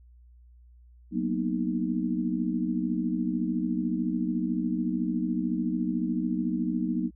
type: chord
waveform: sine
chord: B major seventh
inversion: second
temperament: equal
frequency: 185 / 233.1 / 246.9 / 311.1 Hz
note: F#3 / A#3 / B3 / D#4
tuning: 0 / 0 / 0 / 0 cents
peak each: -31 dBFS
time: 1.11-7.11 s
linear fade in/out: 50 ms
effects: added 60 Hz sine -51 dBFS peak until 7.15 s

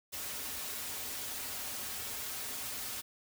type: noise with comb filter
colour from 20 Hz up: white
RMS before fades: -40 dBFS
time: 0.12-3.02 s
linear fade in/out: 20 ms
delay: 5.9 ms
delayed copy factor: -0.9
effects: none

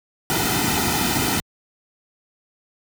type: noise with comb filter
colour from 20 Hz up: pink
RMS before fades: -21 dBFS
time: 0.3-1.4 s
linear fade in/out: 0 ms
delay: 1.8 ms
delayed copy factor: -0.8
effects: high-pass 60 Hz 12 dB/octave

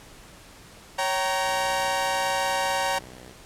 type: chord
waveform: sawtooth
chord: G diminished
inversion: second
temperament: equal with one note detuned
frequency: 554.4 / 768.3 / 932.3 Hz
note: Db5 / G5 / Bb5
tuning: 0 / -35 / 0 cents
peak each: -25 / -24 / -23 dBFS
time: 0.98-2.99 s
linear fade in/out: 10 ms
type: tone with pitch glide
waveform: 5% pulse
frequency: 61.74 to 62.64 Hz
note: B1 to B1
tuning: 0 to +25 cents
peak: -33 dBFS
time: 1.41-3.35 s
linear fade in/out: 50 ms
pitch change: +25 cents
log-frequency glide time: 2.21-2.93 s
effects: pink hiss -48 dBFS RMS until 3.45 s + low-pass 11000 Hz 12 dB/octave

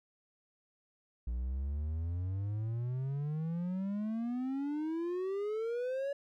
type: exponential sweep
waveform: triangle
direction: up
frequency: 57.9 to 570 Hz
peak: -31 dBFS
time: 1.27-6.13 s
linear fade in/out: 5 ms
effects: none

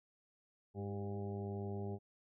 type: harmonic tone with a mistuned harmonic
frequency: 101.4 Hz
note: G#2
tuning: 41 cents flat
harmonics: 1 / 2 / 3 / 4 / 5 / 6 / 7 / 8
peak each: -42 / -45 / -55 / -45 / -57 / -56 / -55 / -55 dBFS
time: 0.74-1.99 s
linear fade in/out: 50 ms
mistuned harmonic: 4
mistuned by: -35 cents
effects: none

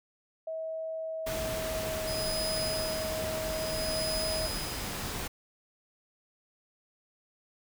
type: tone with pitch glide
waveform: sine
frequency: 643 to 633.8 Hz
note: E5 to D#5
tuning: -43 to +32 cents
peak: -33 dBFS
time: 0.47-4.47 s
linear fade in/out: 5 ms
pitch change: -25 cents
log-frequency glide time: 1.22-2.19 s
type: noise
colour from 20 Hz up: pink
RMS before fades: -36 dBFS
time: 1.26-5.28 s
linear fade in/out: 10 ms
type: tone with tremolo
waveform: 35% pulse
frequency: 5000 Hz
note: D#8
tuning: 8 cents sharp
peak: -31 dBFS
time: 2.07-5.12 s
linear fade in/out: 5 ms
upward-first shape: sine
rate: 0.6 Hz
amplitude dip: 90%
effects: none

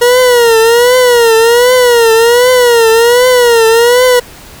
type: tone with vibrato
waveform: 40% pulse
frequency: 476.4 Hz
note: A#4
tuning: 38 cents sharp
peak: -3 dBFS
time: 0.01-4.2 s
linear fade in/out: 10 ms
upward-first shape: triangle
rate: 1.3 Hz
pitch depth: 120 cents each way
effects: pink hiss -33 dBFS RMS until 4.6 s

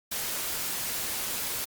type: noise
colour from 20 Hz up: white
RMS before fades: -32 dBFS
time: 0.11-1.65 s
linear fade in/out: 10 ms
effects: Opus 48 kbps

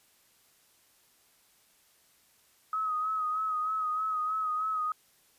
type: tone with vibrato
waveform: sine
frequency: 1267 Hz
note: D#6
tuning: 31 cents sharp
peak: -28 dBFS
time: 2.73-4.92 s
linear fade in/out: 2 ms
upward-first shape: sine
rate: 3.2 Hz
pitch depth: 38 cents each way
effects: white hiss -65 dBFS RMS until 5.38 s + resampled to 32000 Hz

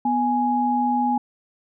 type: tone pair together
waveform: sine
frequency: 246.9 / 832.8 Hz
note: B3 / G#5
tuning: 0 / +5 cents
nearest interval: octave + major sixth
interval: 2105 cents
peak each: -22 / -20 dBFS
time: 0.05-1.18 s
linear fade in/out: 5 ms
effects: none

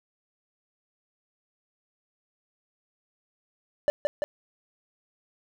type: tone with echo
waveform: triangle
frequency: 587.3 Hz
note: D5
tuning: in tune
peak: -16 dBFS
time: 3.88-3.9 s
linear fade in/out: 0 ms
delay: 170 ms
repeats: 2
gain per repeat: -3 dB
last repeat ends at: 4.24 s
effects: none

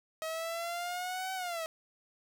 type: exponential two-way sweep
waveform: sawtooth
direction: up then down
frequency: 635 to 762 to 635 Hz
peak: -31 dBFS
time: 0.22-1.66 s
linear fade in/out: 0 ms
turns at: 1.34 s
effects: none

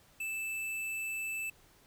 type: tone with hard clipping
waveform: sine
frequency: 2637 Hz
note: E7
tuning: in tune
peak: -36 dBFS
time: 0.2-1.5 s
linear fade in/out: 5 ms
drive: 14 dB
effects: pink hiss -63 dBFS RMS until 1.86 s

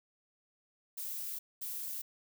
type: noise bursts at uneven times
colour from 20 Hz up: violet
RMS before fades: -40 dBFS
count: 2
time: 0.97-1.39 / 1.61-2.02 s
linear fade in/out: 10 ms
effects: none

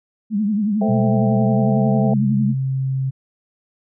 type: tone with vibrato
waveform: sine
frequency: 208.7 Hz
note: G#3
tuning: 9 cents sharp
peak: -16 dBFS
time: 0.3-2.55 s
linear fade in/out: 50 ms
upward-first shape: triangle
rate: 11 Hz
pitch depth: 120 cents each way
type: chord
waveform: sine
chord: A minor seventh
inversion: none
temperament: equal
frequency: 440 / 523.3 / 659.3 / 784 Hz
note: A4 / C5 / E5 / G5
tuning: 0 / 0 / 0 / 0 cents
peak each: -26 / -28 / -24 / -27 dBFS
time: 0.81-2.14 s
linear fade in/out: 5 ms
type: tone with pitch glide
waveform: sine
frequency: 123.47 to 133.1 Hz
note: B2 to C3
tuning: 0 to +30 cents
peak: -18 dBFS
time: 0.88-3.11 s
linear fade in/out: 20 ms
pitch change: +130 cents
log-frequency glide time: 1.38-1.76 s
effects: none

